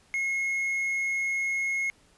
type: tone with quantisation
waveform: triangle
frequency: 2165 Hz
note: C#7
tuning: 41 cents flat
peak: -24 dBFS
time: 0.14-1.9 s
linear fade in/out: 0 ms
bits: 9
effects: pink hiss -61 dBFS RMS until 2.17 s + resampled to 24000 Hz